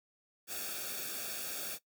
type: noise with comb filter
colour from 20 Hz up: white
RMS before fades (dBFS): -40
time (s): 0.47-1.79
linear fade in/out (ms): 50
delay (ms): 0.99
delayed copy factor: -0.8
effects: noise-tail reverb RT60 0.1 s tail -18 dB re dry